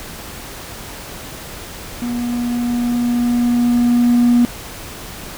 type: tone with level ramp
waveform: triangle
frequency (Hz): 240.8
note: B3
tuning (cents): -44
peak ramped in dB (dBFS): -17 to -5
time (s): 2.02-4.45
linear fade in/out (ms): 0
effects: tanh soft clip ceiling -5 dBFS + pink hiss -32 dBFS RMS until 5.37 s